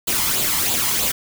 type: noise with flanger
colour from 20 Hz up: white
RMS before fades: -20 dBFS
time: 0.07-1.12 s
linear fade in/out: 10 ms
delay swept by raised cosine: 0.26 to 1 ms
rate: 3.1 Hz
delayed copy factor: +0.55
effects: none